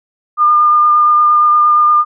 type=tone with vibrato; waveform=sine; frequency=1208 Hz; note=D6; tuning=48 cents sharp; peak=-6 dBFS; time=0.37-2.05 s; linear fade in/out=50 ms; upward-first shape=triangle; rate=8.6 Hz; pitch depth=14 cents each way; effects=none